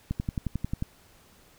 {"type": "click train", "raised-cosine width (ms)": 5, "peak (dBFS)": -16, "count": 9, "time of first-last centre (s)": [0.11, 0.824], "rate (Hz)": 11.2, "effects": ["pink hiss -58 dBFS RMS until 1.58 s"]}